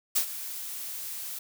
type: noise with ADSR envelope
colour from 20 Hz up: blue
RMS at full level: -23 dBFS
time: 0.15-1.39 s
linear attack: 15 ms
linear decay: 86 ms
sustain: -14 dB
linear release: 5 ms
effects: none